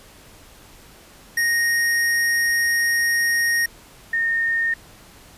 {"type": "tone pair in turn", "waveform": ["square", "sine"], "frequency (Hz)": [1864.7, 1833.7], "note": ["A#6", "A#6"], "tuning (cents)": [0, -29], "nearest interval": "unison", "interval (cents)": 29, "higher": "first", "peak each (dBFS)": -18, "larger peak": "neither", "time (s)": [[1.37, 3.66], [4.13, 4.74]], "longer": "first", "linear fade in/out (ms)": 5, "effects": ["pink hiss -47 dBFS RMS until 5.37 s", "resampled to 32000 Hz"]}